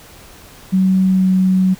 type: tone with pitch glide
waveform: sine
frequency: 188.4 to 186.88 Hz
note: F#3 to F#3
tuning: +32 to +18 cents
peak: -10 dBFS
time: 0.72-1.75 s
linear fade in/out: 20 ms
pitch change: -14 cents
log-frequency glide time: 1.07-1.29 s
effects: pink hiss -41 dBFS RMS until 1.79 s